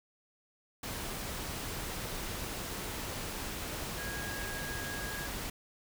sine tone in noise, 1642 Hz, G#6, 20 cents flat, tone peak -41 dBFS, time 3.98-5.27 s, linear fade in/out 5 ms, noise pink, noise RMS -39 dBFS, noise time 0.83-5.5 s, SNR -5 dB, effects none

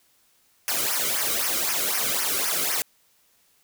white noise with flanger, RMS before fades -25 dBFS, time 0.68-2.82 s, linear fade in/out 0 ms, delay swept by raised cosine 0.25 to 1.17 ms, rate 3.9 Hz, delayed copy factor -0.85, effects white hiss -63 dBFS RMS until 3.63 s

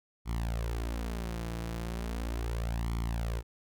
sawtooth tone with flanger, 57.2 Hz, A#1, 32 cents flat, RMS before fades -34 dBFS, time 0.25-3.43 s, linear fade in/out 50 ms, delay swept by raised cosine 0.91 to 6.11 ms, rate 0.37 Hz, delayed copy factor +0.75, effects none

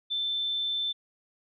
sine tone, 3540 Hz, A7, 10 cents sharp, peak -27 dBFS, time 0.1-0.93 s, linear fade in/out 20 ms, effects none

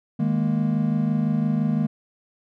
triangle chord, D# suspended fourth, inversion none, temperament just, 155.56 / 207.4 / 233.3 Hz, D#3 / G#3 / A#3, 0 / -2 / +2 cents, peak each -22 dBFS, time 0.19-1.87 s, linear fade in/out 10 ms, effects none

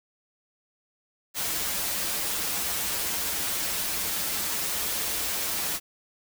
white noise with comb filter, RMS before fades -29 dBFS, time 1.34-5.8 s, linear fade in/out 50 ms, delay 7.9 ms, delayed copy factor -0.7, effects none

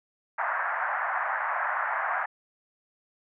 white band-pass noise, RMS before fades -29 dBFS, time 0.38-2.26 s, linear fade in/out 10 ms, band 670 to 1800 Hz, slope 48 dB/octave, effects none

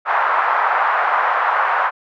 white band-pass noise, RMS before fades -17 dBFS, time 0.05-1.91 s, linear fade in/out 50 ms, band 750 to 1400 Hz, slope 24 dB/octave, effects none

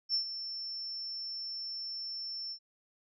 sine tone with ADSR envelope, 5380 Hz, E8, 34 cents sharp, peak -26 dBFS, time 0.09-2.59 s, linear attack 51 ms, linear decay 100 ms, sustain -11 dB, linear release 76 ms, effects none

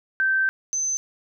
sine tone pair in turn, 1554 / 6153 Hz, G6 / G8, -16 / -33 cents, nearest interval 2 octaves, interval 2383 cents, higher second, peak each -18 / -22 dBFS, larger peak first, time 0.2-0.49 / 0.73-0.97 s, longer first, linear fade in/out 0 ms, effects none

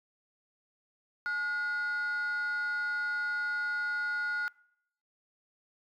sine tone with frequency modulation, 1438 Hz, F#6, 50 cents flat, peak -27 dBFS, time 1.26-4.48 s, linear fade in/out 0 ms, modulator 590 Hz, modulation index 0.26, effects noise-tail reverb RT60 0.7 s tail -26 dB re dry + tanh soft clip ceiling -29 dBFS

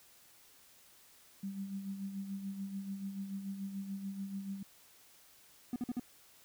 sine tone with tremolo, 196 Hz, G3, in tune, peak -36 dBFS, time 1.43-4.63 s, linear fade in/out 5 ms, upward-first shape sine, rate 6.9 Hz, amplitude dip 55%
triangle tone bursts, 244.9 Hz, B3, 14 cents flat, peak -31 dBFS, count 4, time 5.73-5.997 s, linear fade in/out 2 ms, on 30 ms, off 49 ms
effects white hiss -62 dBFS RMS until 6.44 s

